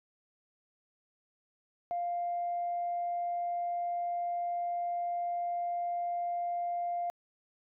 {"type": "tone", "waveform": "sine", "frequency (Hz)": 698.5, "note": "F5", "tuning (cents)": 0, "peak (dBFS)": -30, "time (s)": [1.91, 7.1], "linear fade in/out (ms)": 0, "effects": ["tanh soft clip ceiling -26 dBFS"]}